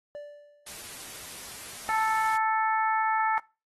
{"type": "tone with exponential decay", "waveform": "triangle", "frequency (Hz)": 585, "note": "D5", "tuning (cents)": -7, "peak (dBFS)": -33, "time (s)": [0.15, 0.94], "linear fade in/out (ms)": 0, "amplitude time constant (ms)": 170}
{"type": "noise", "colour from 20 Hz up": "white", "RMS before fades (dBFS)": -42, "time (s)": [0.66, 2.37], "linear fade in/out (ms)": 10}
{"type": "harmonic tone", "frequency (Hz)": 440, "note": "A4", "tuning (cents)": 0, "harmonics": [2, 3, 4, 5], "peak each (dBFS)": [-25, -29, -32, -36], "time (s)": [1.89, 3.38], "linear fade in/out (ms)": 0}
{"effects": ["noise-tail reverb RT60 0.3 s tail -22 dB re dry", "AAC 32 kbps"]}